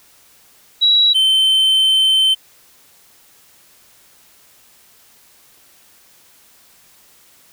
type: tone pair in turn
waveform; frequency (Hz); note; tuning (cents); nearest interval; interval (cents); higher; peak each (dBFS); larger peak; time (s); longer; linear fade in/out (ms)
sine / triangle; 3891 / 3088; B7 / G7; -27 / -27; major third; 400; first; -9; neither; 0.81-1.14 / 1.14-2.35; second; 20
effects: white hiss -50 dBFS RMS until 7.52 s